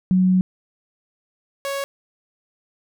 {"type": "tone pair in turn", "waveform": ["sine", "sawtooth"], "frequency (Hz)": [185, 554.4], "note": ["F#3", "C#5"], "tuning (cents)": [0, 0], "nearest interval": "octave + perfect fifth", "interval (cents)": 1900, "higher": "second", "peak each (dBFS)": [-13, -20], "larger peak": "first", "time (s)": [[0.11, 0.41], [1.65, 1.84]], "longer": "first", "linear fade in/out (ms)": 0, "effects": []}